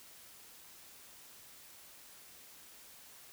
silence, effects white hiss -56 dBFS RMS until 3.32 s

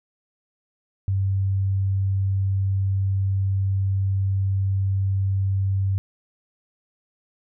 sine tone, 97 Hz, G2, 18 cents flat, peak -19 dBFS, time 1.08-5.98 s, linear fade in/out 0 ms, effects none

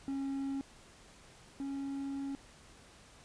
triangle tone pair in turn, 273.4 / 275.8 Hz, C#4 / C#4, -24 / -9 cents, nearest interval unison, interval 15 cents, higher second, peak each -32 / -34 dBFS, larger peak first, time 0.08-0.61 / 1.6-2.35 s, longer second, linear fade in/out 0 ms, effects pink hiss -58 dBFS RMS until 3.24 s + resampled to 22050 Hz

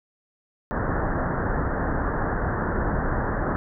pink low-pass noise, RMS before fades -25 dBFS, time 0.71-3.56 s, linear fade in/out 0 ms, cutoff 1800 Hz, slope 96 dB/octave, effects none

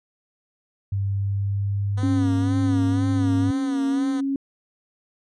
sine tone with pitch glide, 98.8 to 102.17 Hz, G2 to G#2, +14 to -28 cents, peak -21 dBFS, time 0.92-3.51 s, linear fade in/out 5 ms, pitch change +58 cents, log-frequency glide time 1.03-2.67 s
10% pulse tone with vibrato, 246.5 Hz, B3, 3 cents flat, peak -26 dBFS, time 1.97-4.21 s, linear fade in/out 10 ms, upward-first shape sine, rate 2 Hz, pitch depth 98 cents each way
sine tone with tremolo, 273.9 Hz, C#4, 21 cents flat, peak -19 dBFS, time 2.03-4.36 s, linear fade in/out 2 ms, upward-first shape sine, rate 1.7 Hz, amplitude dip 25%
effects resampled to 22050 Hz

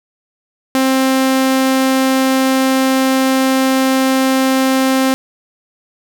sawtooth tone, 263.9 Hz, C4, 15 cents sharp, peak -7 dBFS, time 0.75-5.14 s, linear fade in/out 0 ms, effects none

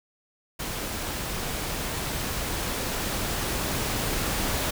pink noise with level ramp, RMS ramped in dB -32 to -27 dBFS, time 0.59-4.71 s, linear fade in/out 10 ms, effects none

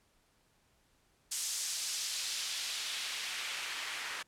white noise with band-pass filter sweep, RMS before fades -38 dBFS, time 1.31-4.23 s, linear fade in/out 10 ms, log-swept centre 7000 to 1700 Hz, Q 1.1, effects pink hiss -71 dBFS RMS until 4.27 s + low-pass 12000 Hz 12 dB/octave

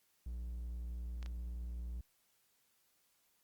triangle tone, 59.4 Hz, A#1, 33 cents sharp, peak -38 dBFS, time 0.26-2.01 s, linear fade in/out 5 ms
clicks, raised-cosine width 0.2 ms, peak -34 dBFS, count 2, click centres 1.228 / 1.261 s
effects white hiss -75 dBFS RMS until 3.43 s + Opus 48 kbps

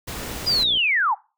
pink noise, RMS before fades -32 dBFS, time 0.07-0.64 s, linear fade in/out 10 ms
click train, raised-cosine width 2 ms, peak -26 dBFS, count 36, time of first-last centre 0.2-0.772 s, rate 61.2 Hz
sine linear sweep, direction down, 5000 to 740 Hz, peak -17 dBFS, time 0.46-1.15 s, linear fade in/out 20 ms
effects noise-tail reverb RT60 0.3 s tail -21 dB re dry

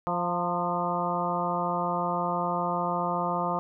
harmonic tone with a mistuned harmonic, 174.61 Hz, F3, in tune, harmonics 1 / 2 / 3 / 4 / 5 / 6 / 7, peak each -33 / -37 / -34 / -32 / -32 / -33 / -33 dBFS, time 0.07-3.59 s, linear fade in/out 0 ms, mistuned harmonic 5, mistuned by +40 cents, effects none

